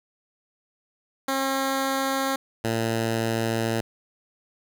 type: tone pair in turn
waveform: 10% pulse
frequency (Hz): 269.3 / 113.69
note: C#4 / A#2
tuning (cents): -50 / -43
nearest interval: octave + minor third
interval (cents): 1493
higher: first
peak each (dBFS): -15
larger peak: neither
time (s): 1.28-2.36 / 2.64-3.81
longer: second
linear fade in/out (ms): 5
effects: none